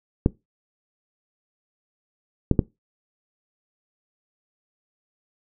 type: clicks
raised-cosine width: 3 ms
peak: -3 dBFS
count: 3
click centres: 0.261 / 2.513 / 2.592 s
effects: noise-tail reverb RT60 0.2 s tail -20 dB re dry